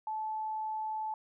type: tone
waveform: sine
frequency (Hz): 869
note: A5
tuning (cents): -22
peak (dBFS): -33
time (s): 0.07-1.14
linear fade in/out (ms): 2
effects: none